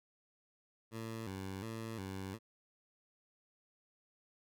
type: tone with vibrato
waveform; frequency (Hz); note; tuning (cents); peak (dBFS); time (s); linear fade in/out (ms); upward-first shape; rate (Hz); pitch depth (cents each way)
15% pulse; 103.83; G#2; 0; -35; 0.91-2.39; 50; square; 1.4; 140
effects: none